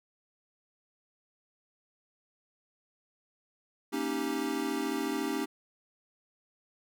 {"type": "chord", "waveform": "square", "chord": "Eb dominant seventh", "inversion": "second", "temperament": "equal", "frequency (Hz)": [233.1, 277.2, 311.1, 392], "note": ["Bb3", "Db4", "Eb4", "G4"], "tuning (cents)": [0, 0, 0, 0], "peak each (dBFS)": [-40, -35, -36, -37], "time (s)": [3.92, 5.46], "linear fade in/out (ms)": 20, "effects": []}